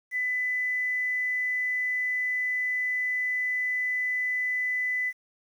sine tone, 2000 Hz, B6, 21 cents sharp, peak -25 dBFS, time 0.11-5.13 s, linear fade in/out 50 ms, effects 9-bit

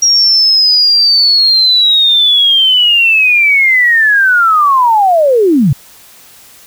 sine linear sweep, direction down, 5650 to 118.2 Hz, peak -5 dBFS, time 0.02-5.73 s, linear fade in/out 5 ms, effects white hiss -39 dBFS RMS until 6.66 s

